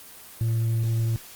triangle tone with hard clipping, 113.9 Hz, A#2, 40 cents flat, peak -20 dBFS, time 0.41-1.16 s, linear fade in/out 0 ms, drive 1 dB, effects white hiss -45 dBFS RMS until 1.35 s + Opus 32 kbps

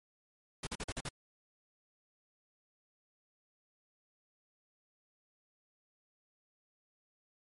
pink noise bursts, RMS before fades -39 dBFS, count 6, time 0.63-1.09 s, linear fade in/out 5 ms, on 40 ms, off 44 ms, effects MP3 48 kbps

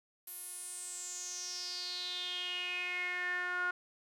sawtooth tone with band-pass filter sweep, 359 Hz, F4, 48 cents sharp, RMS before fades -39 dBFS, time 0.27-3.71 s, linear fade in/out 5 ms, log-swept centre 12000 to 1400 Hz, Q 7.1, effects none

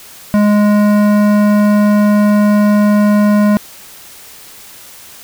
triangle tone with hard clipping, 207.7 Hz, G#3, in tune, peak -9 dBFS, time 0.34-3.57 s, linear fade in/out 0 ms, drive 18 dB, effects white hiss -36 dBFS RMS until 5.23 s

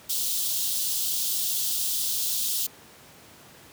white high-pass noise, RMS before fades -27 dBFS, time 0.09-2.67 s, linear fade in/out 10 ms, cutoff 3100 Hz, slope 48 dB/octave, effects pink hiss -50 dBFS RMS until 3.72 s + high-pass 100 Hz 12 dB/octave

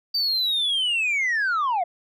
sine linear sweep, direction down, 4656 to 665 Hz, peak -18 dBFS, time 0.14-1.84 s, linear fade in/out 10 ms, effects tanh soft clip ceiling -19 dBFS

